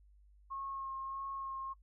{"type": "tone with vibrato", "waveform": "sine", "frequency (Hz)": 1081, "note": "C#6", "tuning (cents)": -44, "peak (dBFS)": -39, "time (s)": [0.5, 1.74], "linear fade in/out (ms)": 20, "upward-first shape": "sine", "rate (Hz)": 1.6, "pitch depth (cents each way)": 16, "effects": ["noise-tail reverb RT60 0.1 s tail -23 dB re dry", "added 50 Hz sine -60 dBFS peak until 1.82 s"]}